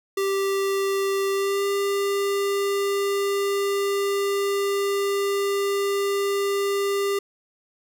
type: tone with pitch glide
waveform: square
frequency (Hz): 392 to 398.9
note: G4 to G4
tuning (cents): 0 to +30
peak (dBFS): -22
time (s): 0.17-7.19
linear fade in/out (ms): 5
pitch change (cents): +30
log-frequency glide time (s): 1.32-1.65
effects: none